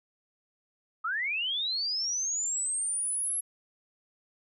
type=linear sweep; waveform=sine; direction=up; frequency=1227 to 11260 Hz; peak=-28 dBFS; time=1.04-3.41 s; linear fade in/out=10 ms; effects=none